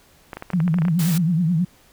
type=clicks; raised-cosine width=0.5 ms; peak=-16 dBFS; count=12; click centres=0.332 / 0.37 / 0.424 / 0.503 / 0.534 / 0.603 / 0.679 / 0.742 / 0.786 / 0.82 / 0.852 / 0.883 s
type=tone with vibrato; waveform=sine; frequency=168.7 Hz; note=E3; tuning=40 cents sharp; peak=-16 dBFS; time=0.53-1.65 s; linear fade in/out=10 ms; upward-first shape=triangle; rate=9.4 Hz; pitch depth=180 cents each way
type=noise; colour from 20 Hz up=white; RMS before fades=-30 dBFS; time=0.99-1.18 s; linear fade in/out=2 ms
effects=pink hiss -54 dBFS RMS until 1.92 s